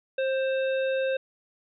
harmonic tone with a mistuned harmonic, 530 Hz, C5, 22 cents sharp, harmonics 1 / 3 / 5 / 7, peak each -24 / -35 / -38 / -43 dBFS, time 0.18-1.17 s, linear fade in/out 5 ms, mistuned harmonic 3, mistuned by -20 cents, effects none

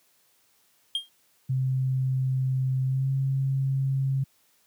triangle tone with exponential decay, 3217 Hz, G7, 44 cents sharp, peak -20 dBFS, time 0.95-1.09 s, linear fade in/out 2 ms, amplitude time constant 29 ms
sine tone with pitch glide, 130.81 to 134.88 Hz, C3 to C#3, 0 to -47 cents, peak -22 dBFS, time 1.49-4.24 s, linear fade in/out 10 ms, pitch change +53 cents, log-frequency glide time 2.85-3.1 s
effects white hiss -65 dBFS RMS until 4.66 s + high-pass 80 Hz 12 dB/octave

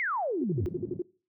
sine exponential sweep, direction down, 2218 to 82.1 Hz, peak -27 dBFS, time 0-0.66 s, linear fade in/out 0 ms
sine tone bursts, 356.5 Hz, F4, 36 cents sharp, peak -27 dBFS, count 8, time 0.41-1.021 s, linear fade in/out 5 ms, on 30 ms, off 53 ms
pink band-pass noise, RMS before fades -40 dBFS, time 0.53-1.01 s, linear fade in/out 50 ms, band 110 to 290 Hz, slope 24 dB/octave
effects noise-tail reverb RT60 0.4 s tail -22 dB re dry

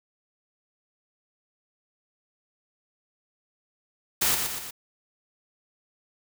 white noise with echo, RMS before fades -23 dBFS, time 4.21-4.35 s, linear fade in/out 10 ms, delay 120 ms, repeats 3, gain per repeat -5 dB, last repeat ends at 4.71 s, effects none

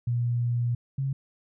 sine tone pair in turn, 120 / 135.66 Hz, B2 / C#3, -49 / -37 cents, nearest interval major second, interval 212 cents, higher second, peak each -23 / -25 dBFS, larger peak first, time 0.07-0.75 / 0.98-1.13 s, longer first, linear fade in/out 5 ms, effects none

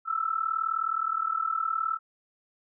sine tone with amplitude modulation, 1318.5 Hz, E6, in tune, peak -22 dBFS, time 0.05-1.99 s, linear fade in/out 50 ms, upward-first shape sine, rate 39.3 Hz, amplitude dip 85%, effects none

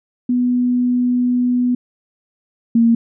sine tone pair in turn, 246.9 / 231.2 Hz, B3 / A#3, 0 / -14 cents, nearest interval minor second, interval 114 cents, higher first, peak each -13 / -9 dBFS, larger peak second, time 0.29-1.75 / 2.75-2.95 s, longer first, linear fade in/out 5 ms, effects none

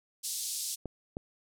white band-pass noise, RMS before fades -36 dBFS, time 0.23-0.76 s, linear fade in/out 20 ms, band 4000 to 11000 Hz, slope 24 dB/octave
clicks, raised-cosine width 2 ms, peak -23 dBFS, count 2, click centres 0.857 / 1.169 s
effects none

